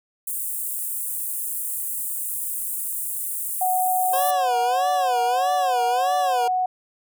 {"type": "high-pass noise", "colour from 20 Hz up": "pink", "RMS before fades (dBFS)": -28, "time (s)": [0.27, 4.31], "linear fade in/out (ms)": 5, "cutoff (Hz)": 8500, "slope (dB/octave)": 48}
{"type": "tone", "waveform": "sine", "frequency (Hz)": 738, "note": "F#5", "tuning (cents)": -5, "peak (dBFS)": -19, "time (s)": [3.61, 6.66], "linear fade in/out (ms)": 5}
{"type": "tone with vibrato", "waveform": "25% pulse", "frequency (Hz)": 523.3, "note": "C5", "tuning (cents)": 0, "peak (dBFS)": -21, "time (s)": [4.13, 6.48], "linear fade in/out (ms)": 5, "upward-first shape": "sine", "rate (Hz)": 1.6, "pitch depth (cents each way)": 180}
{"effects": []}